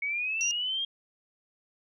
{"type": "linear sweep", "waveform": "sine", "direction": "up", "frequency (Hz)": [2217, 3248], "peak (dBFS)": -28, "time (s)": [0.02, 0.85], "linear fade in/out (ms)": 5}
{"type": "tone", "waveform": "sine", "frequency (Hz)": 5780, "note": "F#8", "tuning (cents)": -41, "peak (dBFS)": -27, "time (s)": [0.41, 0.51], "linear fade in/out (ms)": 0}
{"effects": []}